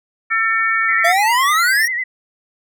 harmonic tone, 448.4 Hz, A4, 33 cents sharp, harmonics 3 / 4 / 5, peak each -19 / -17 / -20 dBFS, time 0.3-1.13 s, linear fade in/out 20 ms
sine tone with vibrato, 1975.5 Hz, B6, in tune, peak -18 dBFS, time 0.88-2.04 s, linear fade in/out 10 ms, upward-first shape sine, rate 10 Hz, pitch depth 79 cents each way
square exponential sweep, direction up, 661 to 1926 Hz, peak -14 dBFS, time 1.04-1.88 s, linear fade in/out 10 ms
effects none

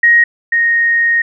sine tone pair in turn, 1880 / 1862.7 Hz, A#6 / A#6, +14 / -2 cents, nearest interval unison, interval 16 cents, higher first, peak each -5 / -9 dBFS, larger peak first, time 0.03-0.24 / 0.52-1.22 s, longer second, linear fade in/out 5 ms, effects none

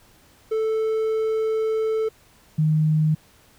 triangle / sine tone pair in turn, 440 / 155.07 Hz, A4 / D#3, 0 / -6 cents, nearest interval octave + tritone, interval 1806 cents, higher first, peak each -18 / -16 dBFS, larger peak second, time 0.51-2.09 / 2.58-3.15 s, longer first, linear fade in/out 10 ms, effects pink hiss -55 dBFS RMS until 3.58 s

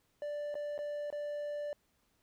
triangle tone with dropouts, 587.3 Hz, D5, in tune, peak -34 dBFS, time 0.22-1.73 s, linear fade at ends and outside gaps 1 ms, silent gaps 0.543-0.553 / 0.779-0.789 / 1.103-1.126 s, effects pink hiss -75 dBFS RMS until 2.22 s

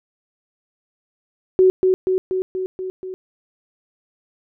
sine tone with echo, 373.5 Hz, F#4, 16 cents sharp, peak -9 dBFS, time 1.59-1.7 s, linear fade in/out 0 ms, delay 240 ms, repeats 6, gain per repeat -3 dB, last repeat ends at 3.14 s, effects none

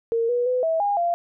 sine tone with pitch steps, 460 / 485.7 / 503 / 650 / 813 / 690 Hz, A#4 / B4 / B4 / E5 / G#5 / F5, -23 / -29 / +32 / -24 / -37 / -21 cents, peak -19 dBFS, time 0.12-1.14 s, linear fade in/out 0 ms, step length 170 ms, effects none

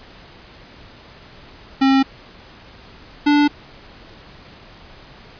square tone pair in turn, 269 / 292.4 Hz, C4 / D4, +48 / -7 cents, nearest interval minor second, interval 145 cents, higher second, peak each -12 dBFS, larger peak neither, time 1.81-2.03 / 3.26-3.48 s, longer neither, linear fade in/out 10 ms, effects pink hiss -43 dBFS RMS until 5.39 s + resampled to 11025 Hz

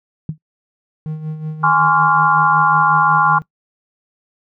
sine tone with exponential decay, 155.56 Hz, D#3, in tune, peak -15 dBFS, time 0.29-0.38 s, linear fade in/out 2 ms, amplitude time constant 19 ms
triangle tone with tremolo, 155.56 Hz, D#3, in tune, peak -18 dBFS, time 1.06-3.42 s, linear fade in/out 0 ms, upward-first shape sine, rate 5.4 Hz, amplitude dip 60%
sine chord, Db major seventh, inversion second, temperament equal with one note detuned, 830.6 / 1046.5 / 1132.7 / 1396.9 Hz, Ab5 / C6 / Db6 / F6, 0 / 0 / +37 / 0 cents, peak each -16 dBFS, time 1.63-3.39 s, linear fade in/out 10 ms
effects noise-tail reverb RT60 0.1 s tail -20 dB re dry

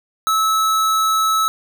square tone, 1300 Hz, E6, 24 cents flat, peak -15 dBFS, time 0.27-1.48 s, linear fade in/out 0 ms, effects none

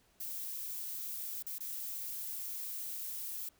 violet noise with dropouts, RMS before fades -41 dBFS, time 0.2-3.49 s, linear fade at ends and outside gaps 5 ms, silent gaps 1.426-1.465 / 1.584-1.604 s, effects pink hiss -69 dBFS RMS until 3.59 s

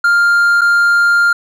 triangle tone with dropouts, 1400 Hz, F6, 4 cents sharp, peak -6 dBFS, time 0.04-1.33 s, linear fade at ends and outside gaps 5 ms, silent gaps 0.611-0.615 s, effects none

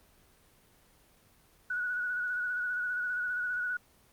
sine tone with vibrato, 1468 Hz, F#6, 14 cents flat, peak -30 dBFS, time 1.7-3.77 s, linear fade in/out 5 ms, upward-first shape square, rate 15 Hz, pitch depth 23 cents each way, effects pink hiss -63 dBFS RMS until 4.12 s + Opus 24 kbps

